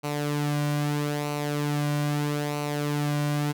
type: tone with flanger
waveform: sawtooth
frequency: 146.83 Hz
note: D3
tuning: in tune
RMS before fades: -27 dBFS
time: 0.03-3.53 s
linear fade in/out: 20 ms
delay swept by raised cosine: 0.58 to 2.38 ms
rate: 0.78 Hz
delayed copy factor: -0.55
effects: none